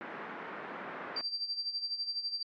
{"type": "band-pass noise", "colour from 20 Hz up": "white", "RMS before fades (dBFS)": -43, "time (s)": [0.01, 1.21], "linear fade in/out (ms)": 0, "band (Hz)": [180, 1800], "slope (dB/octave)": 24}
{"type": "tone with tremolo", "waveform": "sine", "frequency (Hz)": 4699, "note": "D8", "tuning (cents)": 0, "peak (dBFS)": -31, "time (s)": [1.16, 2.43], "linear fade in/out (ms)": 5, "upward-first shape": "sine", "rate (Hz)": 12, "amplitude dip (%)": 70}
{"effects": ["AAC 64 kbps"]}